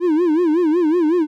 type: tone with vibrato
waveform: triangle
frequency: 329.6 Hz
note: E4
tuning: in tune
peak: -11 dBFS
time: 0-1.27 s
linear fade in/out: 50 ms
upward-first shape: sine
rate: 5.4 Hz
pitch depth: 160 cents each way
effects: none